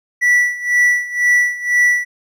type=tone with tremolo; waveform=triangle; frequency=1957 Hz; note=B6; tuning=16 cents flat; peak=-7 dBFS; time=0.21-2.05 s; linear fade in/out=20 ms; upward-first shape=sine; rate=2 Hz; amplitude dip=85%; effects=none